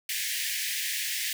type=high-pass noise; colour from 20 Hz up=pink; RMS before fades=-31 dBFS; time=0.09-1.33 s; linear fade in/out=2 ms; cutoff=1700 Hz; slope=96 dB/octave; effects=none